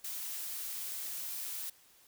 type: noise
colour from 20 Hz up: blue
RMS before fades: -40 dBFS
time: 0.04-1.7 s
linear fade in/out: 5 ms
effects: white hiss -63 dBFS RMS until 2.07 s

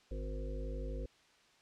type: harmonic tone with a mistuned harmonic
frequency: 51.91 Hz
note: G#1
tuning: in tune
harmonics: 1 / 3 / 5 / 7 / 9 / 10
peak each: -38 / -50 / -50 / -51 / -50 / -49 dBFS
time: 0.11-1.06 s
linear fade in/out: 5 ms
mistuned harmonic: 3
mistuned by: -56 cents
effects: white hiss -66 dBFS RMS until 1.61 s + low-pass 5000 Hz 12 dB/octave

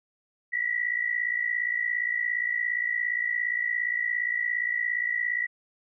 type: tone pair together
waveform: sine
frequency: 1918.2 / 1975.5 Hz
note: A#6 / B6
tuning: +49 / 0 cents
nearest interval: minor second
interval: 51 cents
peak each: -28 dBFS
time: 0.52-5.47 s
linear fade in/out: 20 ms
effects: none

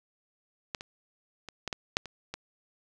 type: clicks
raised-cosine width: 0.2 ms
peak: -15 / -23 / -24 / -16 / -15 / -7 / -24 / -19 dBFS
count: 8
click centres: 0.748 / 0.809 / 1.487 / 1.677 / 1.728 / 1.969 / 2.057 / 2.34 s
effects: none

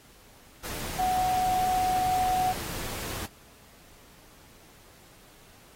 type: tone in noise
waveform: sine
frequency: 740 Hz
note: F#5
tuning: in tune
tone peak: -23 dBFS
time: 0.98-2.53 s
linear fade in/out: 20 ms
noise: pink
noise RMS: -36 dBFS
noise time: 0.63-3.27 s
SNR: +10 dB
effects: pink hiss -55 dBFS RMS until 5.75 s + AAC 48 kbps

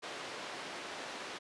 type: band-pass noise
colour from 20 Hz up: pink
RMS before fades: -44 dBFS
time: 0.02-1.39 s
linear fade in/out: 20 ms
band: 390 to 4700 Hz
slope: 12 dB/octave
effects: resampled to 24000 Hz

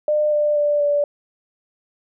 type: tone with pitch steps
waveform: sine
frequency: 602 / 594.7 / 587.6 / 580.5 Hz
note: D5 / D5 / D5 / D5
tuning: +43 / +22 / +1 / -20 cents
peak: -15 dBFS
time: 0.08-1.04 s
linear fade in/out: 2 ms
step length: 240 ms
effects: none

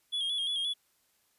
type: tone with vibrato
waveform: triangle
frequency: 3322 Hz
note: G#7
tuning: in tune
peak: -28 dBFS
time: 0.12-0.74 s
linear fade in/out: 20 ms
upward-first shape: square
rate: 5.7 Hz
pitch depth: 45 cents each way
effects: white hiss -71 dBFS RMS until 1.38 s + resampled to 32000 Hz

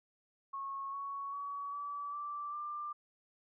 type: tone with pitch steps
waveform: sine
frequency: 1096 / 1113.9 / 1132 / 1150.5 / 1169.2 / 1188.3 Hz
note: C#6 / C#6 / C#6 / D6 / D6 / D6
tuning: -20 / +8 / +36 / -36 / -8 / +20 cents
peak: -38 dBFS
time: 0.53-2.93 s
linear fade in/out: 10 ms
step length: 400 ms
effects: none

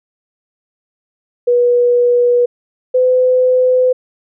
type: tone pair in turn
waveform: sine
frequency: 485.8 / 507.2 Hz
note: B4 / B4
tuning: -29 / +46 cents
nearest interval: minor second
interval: 75 cents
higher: second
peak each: -8 dBFS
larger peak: neither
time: 1.47-2.46 / 2.94-3.93 s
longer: neither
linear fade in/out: 10 ms
effects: none

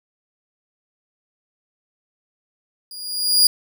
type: tone with level ramp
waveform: sawtooth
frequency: 4855 Hz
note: D#8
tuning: 43 cents flat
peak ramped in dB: -32 to -6 dBFS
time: 2.91-3.47 s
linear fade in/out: 2 ms
effects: none

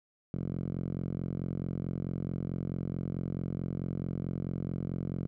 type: tone with band-pass filter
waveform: 5% pulse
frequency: 44.58 Hz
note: F1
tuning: 36 cents sharp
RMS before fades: -35 dBFS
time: 0.34-5.27 s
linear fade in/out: 0 ms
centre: 150 Hz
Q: 1.7
effects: none

